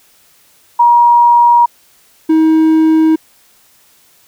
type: tone pair in turn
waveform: sine / triangle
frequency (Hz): 952 / 317.7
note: A#5 / D#4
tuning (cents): +36 / +36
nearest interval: octave + perfect fifth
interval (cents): 1900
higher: first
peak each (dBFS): -4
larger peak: neither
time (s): 0.79-1.66 / 2.29-3.16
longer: neither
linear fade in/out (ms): 10
effects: white hiss -49 dBFS RMS until 4.27 s